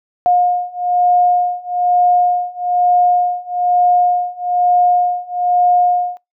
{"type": "beating tone pair", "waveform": "sine", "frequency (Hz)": [714, 715.1], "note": ["F5", "F5"], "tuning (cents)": [38, 41], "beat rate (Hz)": 1.1, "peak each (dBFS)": [-15, -14], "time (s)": [0.26, 6.17], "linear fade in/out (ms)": 0, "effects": ["noise-tail reverb RT60 0.2 s tail -25 dB re dry"]}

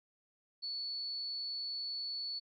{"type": "tone", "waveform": "sine", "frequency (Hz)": 4435, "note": "C#8", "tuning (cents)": 0, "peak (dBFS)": -37, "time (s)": [0.62, 2.4], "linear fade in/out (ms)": 20, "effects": ["AAC 48 kbps"]}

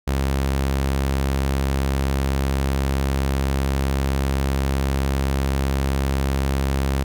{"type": "tone", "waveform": "sawtooth", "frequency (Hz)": 67.8, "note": "C#2", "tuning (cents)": -38, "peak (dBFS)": -15, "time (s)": [0.07, 7.04], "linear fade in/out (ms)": 10, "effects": []}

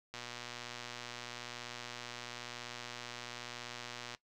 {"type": "click train", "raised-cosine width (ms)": 0.2, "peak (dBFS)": -26, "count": 486, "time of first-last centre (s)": [0.14, 4.148], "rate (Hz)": 121, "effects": ["noise-tail reverb RT60 0.1 s tail -18 dB re dry"]}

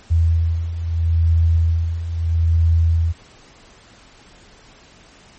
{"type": "beating tone pair", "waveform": "sine", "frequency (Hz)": [82.1, 82.87], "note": ["E2", "E2"], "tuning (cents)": [-6, 10], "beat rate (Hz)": 0.77, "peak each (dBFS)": [-20, -15], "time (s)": [0.1, 3.13], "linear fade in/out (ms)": 20, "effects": ["pink hiss -47 dBFS RMS until 5.38 s", "MP3 32 kbps"]}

